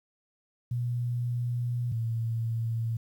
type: tone pair in turn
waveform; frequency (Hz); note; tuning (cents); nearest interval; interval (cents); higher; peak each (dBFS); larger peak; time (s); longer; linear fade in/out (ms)
sine; 121 / 114.34; B2 / A#2; -35 / -33; minor second; 98; first; -27; neither; 0.71-1.92 / 1.92-2.97; first; 5
effects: 10-bit